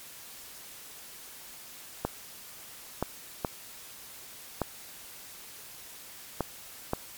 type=clicks; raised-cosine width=1 ms; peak=-13 dBFS; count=6; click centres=2.05 / 3.026 / 3.448 / 4.617 / 6.407 / 6.934 s; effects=white hiss -47 dBFS RMS until 7.17 s + MP3 96 kbps